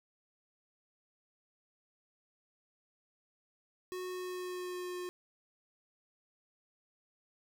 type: tone with pitch glide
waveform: square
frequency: 366.7 to 359.6 Hz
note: F#4 to F#4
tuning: -15 to -49 cents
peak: -39 dBFS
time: 3.92-5.09 s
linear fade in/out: 0 ms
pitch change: -34 cents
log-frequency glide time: 4.03-4.91 s
effects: none